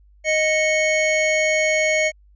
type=tone pair together; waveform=square; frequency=622.3 / 2210 Hz; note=D#5 / C#7; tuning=0 / -6 cents; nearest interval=octave + minor seventh; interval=2194 cents; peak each=-20 dBFS; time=0.24-2.12 s; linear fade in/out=50 ms; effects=added 50 Hz sine -49 dBFS peak until 2.35 s + resampled to 16000 Hz